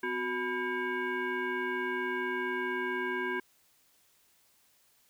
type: tone with frequency modulation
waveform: sine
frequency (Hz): 987.8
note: B5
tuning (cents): 0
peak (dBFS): -30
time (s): 0.03-3.4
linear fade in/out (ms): 5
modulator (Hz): 620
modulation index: 1.7
effects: white hiss -67 dBFS RMS until 5.09 s